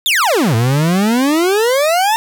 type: exponential two-way sweep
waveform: 40% pulse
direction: down then up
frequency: 3806 to 109.1 to 915 Hz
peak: -10 dBFS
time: 0.06-2.16 s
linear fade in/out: 0 ms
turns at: 0.55 s
effects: none